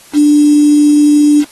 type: tone with quantisation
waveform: sine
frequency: 294.8 Hz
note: D4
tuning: 7 cents sharp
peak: -4 dBFS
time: 0.13-1.45 s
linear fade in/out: 50 ms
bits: 4
effects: white hiss -40 dBFS RMS until 1.51 s + AAC 32 kbps